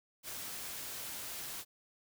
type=noise; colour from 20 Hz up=white; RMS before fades=-43 dBFS; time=0.23-1.65 s; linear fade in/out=50 ms; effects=none